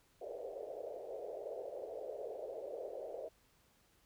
pink band-pass noise, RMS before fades -45 dBFS, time 0.21-3.29 s, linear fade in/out 10 ms, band 430 to 630 Hz, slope 48 dB/octave, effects pink hiss -71 dBFS RMS until 4.05 s

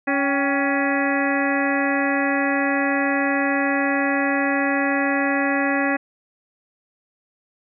harmonic tone with a mistuned harmonic, 279.5 Hz, C#4, 14 cents sharp, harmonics 1 / 2 / 3 / 4 / 5 / 6 / 7 / 8 / 9, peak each -22 / -26 / -27 / -31 / -32 / -26 / -26 / -39 / -32 dBFS, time 0.07-5.97 s, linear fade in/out 10 ms, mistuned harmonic 3, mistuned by -100 cents, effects none

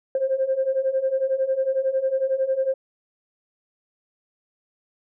sine beating tone pair, 523.3 / 534.3 Hz, C5 / C5, 0 / +36 cents, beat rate 11 Hz, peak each -24 / -21 dBFS, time 0.15-2.74 s, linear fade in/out 2 ms, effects tanh soft clip ceiling -13 dBFS

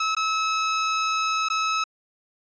sawtooth tone with dropouts, 1294 Hz, E6, 32 cents flat, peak -18 dBFS, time 0-1.84 s, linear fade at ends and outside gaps 5 ms, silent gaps 0.15-0.166 / 1.487-1.5 s, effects resampled to 16000 Hz

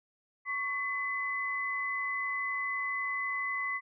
sine tone pair together, 1113.2 / 2017 Hz, C#6 / B6, +7 / +36 cents, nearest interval minor seventh, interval 1029 cents, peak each -36 / -32 dBFS, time 0.45-3.81 s, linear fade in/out 50 ms, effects none

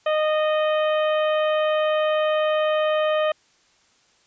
harmonic tone with a mistuned harmonic, 616 Hz, D#5, 17 cents flat, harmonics 1 / 2 / 3 / 4 / 5 / 6, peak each -19 / -27 / -32 / -35 / -34 / -45 dBFS, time 0.06-3.32 s, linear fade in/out 5 ms, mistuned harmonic 4, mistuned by +22 cents, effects white hiss -60 dBFS RMS until 4.26 s + resampled to 16000 Hz

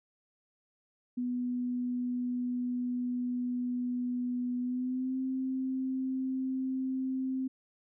sine tone with pitch glide, 246.9 to 261.6 Hz, B3 to C4, 0 to 0 cents, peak -30 dBFS, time 1.17-7.48 s, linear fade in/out 10 ms, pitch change +100 cents, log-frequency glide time 4.6-5.18 s, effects none

